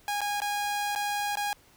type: tone with dropouts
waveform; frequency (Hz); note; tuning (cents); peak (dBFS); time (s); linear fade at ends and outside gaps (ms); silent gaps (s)
sawtooth; 821; G#5; -20; -24; 0.08-1.53; 1; 0.207-0.215 / 0.403-0.418 / 0.951-0.959 / 1.355-1.371
effects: pink hiss -59 dBFS RMS until 1.76 s